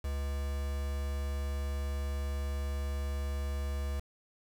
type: tone with quantisation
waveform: triangle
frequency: 70 Hz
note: C#2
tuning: 18 cents sharp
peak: -30 dBFS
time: 0.04-4 s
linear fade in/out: 5 ms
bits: 7
effects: none